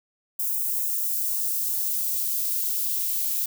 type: noise with high-pass filter sweep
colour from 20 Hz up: violet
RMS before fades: -26 dBFS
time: 0.39-3.46 s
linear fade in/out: 5 ms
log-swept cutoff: 7800 to 2200 Hz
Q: 0.75
effects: none